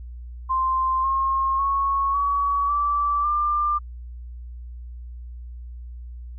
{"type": "tone with pitch steps", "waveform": "sine", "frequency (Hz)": [1046.5, 1074.1, 1102.3, 1131.4, 1161.2, 1191.7], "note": ["C6", "C6", "C#6", "C#6", "D6", "D6"], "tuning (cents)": [0, 45, -10, 35, -20, 25], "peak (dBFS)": -19, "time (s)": [0.49, 3.79], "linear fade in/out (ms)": 20, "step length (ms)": 550, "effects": ["added 60 Hz sine -34 dBFS peak until 6.38 s"]}